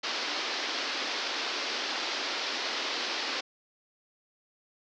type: band-pass noise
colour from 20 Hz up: white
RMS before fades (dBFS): -33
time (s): 0.03-3.41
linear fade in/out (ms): 10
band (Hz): 250 to 5300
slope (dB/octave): 48
effects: none